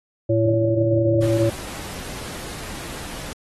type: harmonic tone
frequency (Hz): 112.6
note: A2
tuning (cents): +40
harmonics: 1 / 3 / 5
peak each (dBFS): -20 / -20 / -20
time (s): 0.29-1.5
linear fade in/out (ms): 10
type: noise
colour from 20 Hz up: pink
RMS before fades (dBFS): -34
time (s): 1.22-3.33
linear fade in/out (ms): 0
effects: AAC 32 kbps